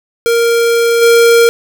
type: tone with level steps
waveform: square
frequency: 466.2 Hz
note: A#4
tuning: in tune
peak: -9 / -5 dBFS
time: 0.26-1.49 s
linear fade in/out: 0 ms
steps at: 1.01 s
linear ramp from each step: 20 ms
effects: none